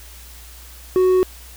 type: tone with hard clipping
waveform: sine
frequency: 370 Hz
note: F#4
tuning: in tune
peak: -13 dBFS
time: 0.96-1.23 s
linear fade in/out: 0 ms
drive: 3 dB
effects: added 60 Hz sine -40 dBFS peak until 1.56 s + white hiss -43 dBFS RMS until 1.56 s